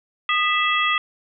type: harmonic tone with a mistuned harmonic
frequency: 659.3 Hz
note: E5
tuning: in tune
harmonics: 2 / 3 / 4 / 5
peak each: -21 / -23 / -24 / -25 dBFS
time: 0.29-0.98 s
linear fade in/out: 2 ms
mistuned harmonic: 2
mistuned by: -120 cents
effects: none